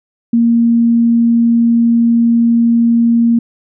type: tone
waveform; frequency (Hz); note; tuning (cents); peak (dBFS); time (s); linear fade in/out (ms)
sine; 233.1; A#3; 0; -7; 0.33-3.39; 5
effects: none